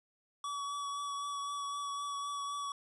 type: tone with vibrato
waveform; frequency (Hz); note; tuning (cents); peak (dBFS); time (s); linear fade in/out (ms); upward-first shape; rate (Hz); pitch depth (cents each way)
square; 1138; C#6; +45; -37; 0.44-2.72; 2; triangle; 3.9; 18
effects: resampled to 24000 Hz